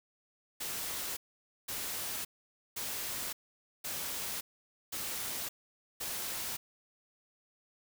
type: noise bursts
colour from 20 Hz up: white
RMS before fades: -38 dBFS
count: 6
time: 0.6-6.57 s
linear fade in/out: 10 ms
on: 570 ms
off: 510 ms
effects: none